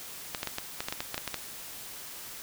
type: clicks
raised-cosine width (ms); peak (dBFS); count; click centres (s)
0.2; -14; 12; 0.348 / 0.431 / 0.473 / 0.584 / 0.805 / 0.885 / 0.925 / 1.005 / 1.144 / 1.179 / 1.277 / 1.343
effects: white hiss -43 dBFS RMS until 2.42 s